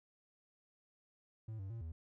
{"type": "tone with pitch steps", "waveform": "triangle", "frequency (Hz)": [110.4, 96.5, 114.8, 80.8], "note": ["A2", "G2", "A#2", "E2"], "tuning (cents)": [6, -27, -26, -34], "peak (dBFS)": -40, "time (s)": [1.48, 1.92], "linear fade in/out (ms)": 5, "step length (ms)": 110, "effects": []}